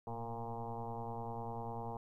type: tone with frequency modulation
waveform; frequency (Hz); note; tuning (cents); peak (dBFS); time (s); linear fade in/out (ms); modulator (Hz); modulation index
sine; 462.9; A#4; -12; -39; 0.07-1.97; 2; 117; 4.2
effects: 13-bit